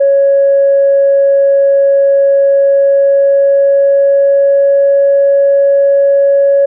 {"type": "tone with pitch glide", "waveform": "sine", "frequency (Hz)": [554.4, 557.9], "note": ["C#5", "C#5"], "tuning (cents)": [0, 11], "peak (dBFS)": -4, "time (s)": [0, 6.66], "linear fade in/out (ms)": 10, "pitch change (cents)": 11, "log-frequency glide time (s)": [2.49, 4.93], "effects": ["tanh soft clip ceiling -1 dBFS"]}